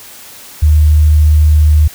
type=tone; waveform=sine; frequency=76.2 Hz; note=D#2; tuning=36 cents flat; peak=-4 dBFS; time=0.62-1.88 s; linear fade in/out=10 ms; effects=white hiss -34 dBFS RMS until 1.94 s